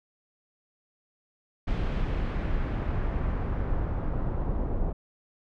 brown noise with low-pass filter sweep, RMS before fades -28 dBFS, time 1.67-4.93 s, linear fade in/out 10 ms, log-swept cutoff 3300 to 800 Hz, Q 1, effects none

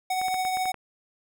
square tone with tremolo, 745 Hz, F#5, 12 cents sharp, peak -24 dBFS, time 0.1-0.72 s, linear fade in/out 5 ms, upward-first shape triangle, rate 14 Hz, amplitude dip 35%
clicks, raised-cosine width 0.5 ms, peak -23 dBFS, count 7, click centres 0.215 / 0.283 / 0.343 / 0.451 / 0.571 / 0.656 / 0.743 s
effects none

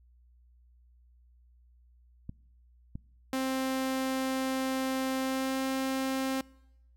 clicks, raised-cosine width 5 ms, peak -26 dBFS, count 2, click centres 2.294 / 2.955 s
sawtooth tone with pitch glide, 263.2 to 265.3 Hz, C4 to C4, +10 to +24 cents, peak -25 dBFS, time 3.33-6.41 s, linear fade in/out 2 ms, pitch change +14 cents, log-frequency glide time 5.2-5.63 s
effects noise-tail reverb RT60 0.9 s tail -25 dB re dry + added 60 Hz sine -58 dBFS peak until 6.96 s

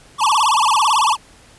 square tone with vibrato, 997 Hz, B5, 16 cents sharp, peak -13 dBFS, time 0.18-1.17 s, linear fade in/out 50 ms, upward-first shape sine, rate 18 Hz, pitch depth 280 cents each way, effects pink hiss -47 dBFS RMS until 1.58 s + resampled to 24000 Hz

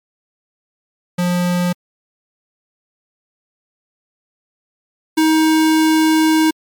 square tone pair in turn, 177.3 / 315.9 Hz, F3 / D#4, +26 / +26 cents, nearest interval minor seventh, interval 1000 cents, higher second, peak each -15 / -11 dBFS, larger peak second, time 1.18-1.73 / 5.17-6.51 s, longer second, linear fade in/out 10 ms, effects MP3 96 kbps

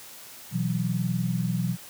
sine chord, B suspended fourth, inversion none, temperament equal, 123.47 / 164.81 / 185 Hz, B2 / E3 / F#3, 0 / 0 / 0 cents, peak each -28 dBFS, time 0.51-1.77 s, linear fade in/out 50 ms, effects white hiss -45 dBFS RMS until 1.89 s + high-pass 80 Hz 12 dB/octave

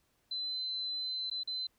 sine tone with dropouts, 4049 Hz, B7, 42 cents sharp, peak -34 dBFS, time 0.31-1.67 s, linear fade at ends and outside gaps 5 ms, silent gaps 1.3-1.312 / 1.434-1.474 s, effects pink hiss -74 dBFS RMS until 1.78 s

